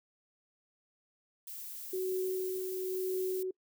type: noise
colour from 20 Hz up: violet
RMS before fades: -44 dBFS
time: 1.47-3.43 s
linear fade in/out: 5 ms
type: tone with tremolo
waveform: sine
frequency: 373 Hz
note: F#4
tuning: 14 cents sharp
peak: -30 dBFS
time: 1.93-3.51 s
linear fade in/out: 5 ms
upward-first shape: triangle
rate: 0.98 Hz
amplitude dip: 45%
effects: noise-tail reverb RT60 0.1 s tail -26 dB re dry